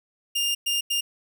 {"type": "tone bursts at uneven times", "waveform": "sawtooth", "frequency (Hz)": 2808, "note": "F7", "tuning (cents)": 9, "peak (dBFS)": -19, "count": 3, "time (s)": [[0.35, 0.55], [0.66, 0.81], [0.9, 1.01]], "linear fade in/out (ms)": 10, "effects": []}